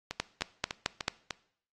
two click trains, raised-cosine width 0.2 ms, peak -17 / -11 dBFS, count 5 / 5, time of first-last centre 0.11-1.308 / 0.2-1.081 s, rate 3.34 / 4.54 Hz, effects noise-tail reverb RT60 0.6 s tail -20 dB re dry + AAC 32 kbps

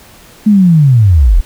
sine linear sweep, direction down, 217.8 to 32.7 Hz, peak -3 dBFS, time 0.46-1.41 s, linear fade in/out 10 ms, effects pink hiss -39 dBFS RMS until 1.45 s

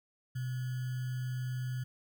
sine tone with sample-and-hold, 126.6 Hz, B2, 43 cents sharp, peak -33 dBFS, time 0.35-1.84 s, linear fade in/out 10 ms, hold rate 1575 Hz, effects none

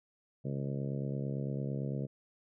harmonic tone, 68.9 Hz, C#2, 10 cents flat, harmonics 2 / 3 / 4 / 5 / 6 / 7 / 8 / 9, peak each -35 / -40 / -45 / -47 / -47 / -46 / -49 / -51 dBFS, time 0.44-2.07 s, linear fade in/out 20 ms, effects none

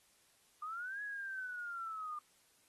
sine linear two-way sweep, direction up then down, 1200 to 1685 to 1200 Hz, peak -40 dBFS, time 0.62-2.19 s, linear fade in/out 5 ms, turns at 1.02 s, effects white hiss -70 dBFS RMS until 2.68 s + AAC 32 kbps

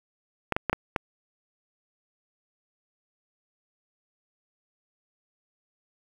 clicks, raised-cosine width 0.5 ms, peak -9 dBFS, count 5, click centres 0.523 / 0.565 / 0.697 / 0.73 / 0.962 s, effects 7-bit

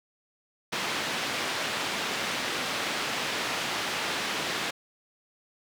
white band-pass noise, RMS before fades -31 dBFS, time 0.72-4.71 s, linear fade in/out 10 ms, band 150 to 3400 Hz, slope 12 dB/octave, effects none

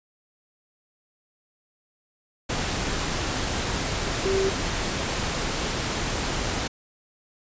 sine tone in noise, 386.4 Hz, G4, 25 cents flat, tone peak -21 dBFS, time 4.25-4.5 s, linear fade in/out 10 ms, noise pink, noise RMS -27 dBFS, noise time 2.49-6.68 s, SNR +3 dB, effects resampled to 16000 Hz

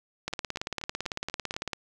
two click trains, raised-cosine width 0.2 ms, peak -14 / -24 dBFS, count 27 / 6, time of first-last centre 0.28-1.733 / 0.33-1.541 s, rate 17.9 / 4.13 Hz, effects none

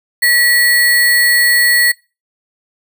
sine tone with sample-and-hold, 1933 Hz, B6, 38 cents flat, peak -8 dBFS, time 0.22-1.92 s, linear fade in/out 10 ms, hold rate 6300 Hz, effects noise-tail reverb RT60 0.3 s tail -23 dB re dry

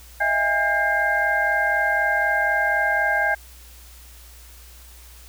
sine tone cluster, 627 / 671 / 816 / 1602 / 2102 Hz, D#5 / E5 / G#5 / G6 / C7, +13 / +31 / -31 / +37 / +7 cents, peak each -28 / -29 / -24 / -20 / -29 dBFS, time 0.2-3.35 s, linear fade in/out 10 ms, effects added 60 Hz sine -44 dBFS peak until 5.28 s + white hiss -48 dBFS RMS until 5.28 s

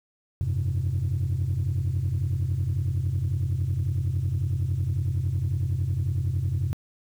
sine chord, F suspended second, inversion none, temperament just, 87.31 / 98.22 / 130.96 Hz, F2 / G2 / C3, 0 / +4 / +2 cents, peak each -26 dBFS, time 0.41-6.73 s, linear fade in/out 0 ms, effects tanh soft clip ceiling -19 dBFS + 9-bit

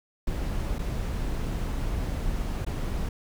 brown noise with dropouts, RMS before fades -29 dBFS, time 0.27-3.09 s, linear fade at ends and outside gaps 5 ms, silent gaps 0.785-0.79 / 2.649-2.664 s, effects none

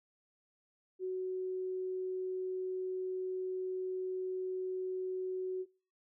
sine tone, 371.8 Hz, F#4, 8 cents sharp, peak -34 dBFS, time 0.99-5.66 s, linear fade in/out 50 ms, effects noise-tail reverb RT60 0.4 s tail -25 dB re dry

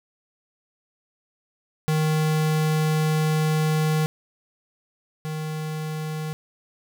square tone pair in turn, 155.56 / 155.56 Hz, D#3 / D#3, 0 / 0 cents, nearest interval unison, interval 0 cents, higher neither, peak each -20 / -28 dBFS, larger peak first, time 1.88-4.06 / 5.25-6.33 s, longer first, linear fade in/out 0 ms, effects none

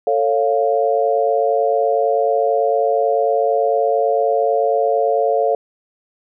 sine chord, A augmented, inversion none, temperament equal with one note detuned, 445.4 / 554.4 / 698.5 Hz, A4 / C#5 / E#5, +21 / 0 / 0 cents, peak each -18 dBFS, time 0.07-5.55 s, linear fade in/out 2 ms, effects none

